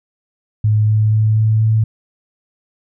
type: tone with pitch steps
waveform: sine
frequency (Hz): 107 / 107.81 / 108.62 / 109.44 / 110.26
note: A2 / A2 / A2 / A2 / A2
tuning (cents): -48 / -35 / -22 / -9 / +4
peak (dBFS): -10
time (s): 0.64-1.84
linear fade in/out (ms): 5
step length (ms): 240
effects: none